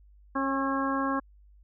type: harmonic tone with a mistuned harmonic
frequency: 271.8 Hz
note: C#4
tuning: 34 cents flat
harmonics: 1 / 2 / 3 / 4 / 5 / 6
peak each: -29 / -35 / -37 / -30 / -38 / -37 dBFS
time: 0.35-1.2 s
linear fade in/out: 10 ms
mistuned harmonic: 5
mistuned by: -25 cents
effects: added 50 Hz sine -53 dBFS peak until 1.63 s